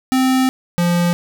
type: tone pair in turn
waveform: square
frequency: 260 / 173.91 Hz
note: C4 / F3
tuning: -11 / -7 cents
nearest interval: perfect fifth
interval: 696 cents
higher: first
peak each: -13 / -14 dBFS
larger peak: first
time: 0.12-0.49 / 0.78-1.13 s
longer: first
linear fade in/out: 0 ms
effects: none